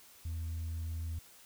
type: tone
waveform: sine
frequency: 82 Hz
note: E2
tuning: 9 cents flat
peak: -33 dBFS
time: 0.25-1.19 s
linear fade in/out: 5 ms
effects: tanh soft clip ceiling -34 dBFS + white hiss -58 dBFS RMS until 1.45 s